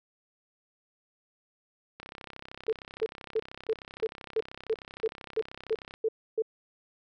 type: click train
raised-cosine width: 0.3 ms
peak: -26 dBFS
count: 131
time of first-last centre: 2-5.939 s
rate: 33 Hz
type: tone bursts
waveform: sine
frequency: 442.4 Hz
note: A4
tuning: 9 cents sharp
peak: -24 dBFS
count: 12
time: 2.68-6.422 s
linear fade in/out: 5 ms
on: 46 ms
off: 290 ms
effects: none